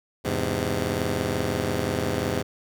10% pulse chord, E augmented, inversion none, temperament just, 82.41 / 103.01 / 128.76 Hz, E2 / G#2 / B#2, 0 / -14 / -27 cents, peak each -21 dBFS, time 0.24-2.43 s, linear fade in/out 20 ms, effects none

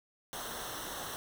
pink noise with comb filter, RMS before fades -41 dBFS, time 0.33-1.16 s, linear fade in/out 0 ms, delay 0.42 ms, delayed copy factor -0.75, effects none

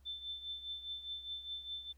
sine tone with tremolo, 3540 Hz, A7, 10 cents sharp, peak -38 dBFS, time 0.05-1.93 s, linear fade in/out 20 ms, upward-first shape triangle, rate 4.9 Hz, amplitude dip 75%, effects added 67 Hz sine -61 dBFS peak until 1.97 s + pink hiss -75 dBFS RMS until 1.97 s

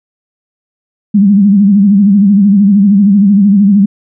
sine tone with vibrato, 200.5 Hz, G3, 39 cents sharp, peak -3 dBFS, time 1.14-3.86 s, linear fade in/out 10 ms, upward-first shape sine, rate 13 Hz, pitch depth 88 cents each way, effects none

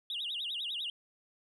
sine tone with vibrato, 3274 Hz, G#7, 25 cents flat, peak -33 dBFS, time 0.1-0.9 s, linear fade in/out 2 ms, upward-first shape sine, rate 10 Hz, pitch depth 280 cents each way, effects tanh soft clip ceiling -31 dBFS

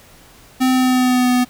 square tone with pitch glide, 257.6 to 248.7 Hz, C4 to B3, -27 to +12 cents, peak -13 dBFS, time 0.6-1.45 s, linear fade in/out 20 ms, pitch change -61 cents, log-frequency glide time 0.71-1.3 s, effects pink hiss -46 dBFS RMS until 1.49 s

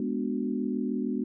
sine chord, G# half-diminished seventh, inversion none, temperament equal, 207.7 / 246.9 / 293.7 / 370 Hz, G#3 / B3 / D4 / F#4, 0 / 0 / 0 / 0 cents, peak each -32 / -30 / -34 / -36 dBFS, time 0-1.24 s, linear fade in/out 2 ms, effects none

